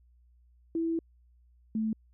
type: tone pair in turn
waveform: sine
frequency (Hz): 329.6 / 219.4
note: E4 / A3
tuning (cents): 0 / -5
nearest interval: perfect fifth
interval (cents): 705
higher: first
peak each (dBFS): -27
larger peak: neither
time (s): 0.75-0.99 / 1.75-1.93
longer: first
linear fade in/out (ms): 2
effects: added 60 Hz sine -59 dBFS peak until 2.13 s